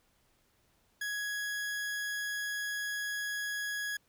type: tone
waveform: 40% pulse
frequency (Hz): 1668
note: G#6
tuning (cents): +7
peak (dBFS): -33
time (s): 1.01-3.97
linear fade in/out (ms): 5
effects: pink hiss -71 dBFS RMS until 4.08 s